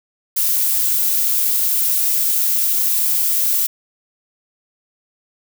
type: noise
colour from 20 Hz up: violet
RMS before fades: -17 dBFS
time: 0.36-3.67 s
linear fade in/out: 10 ms
effects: none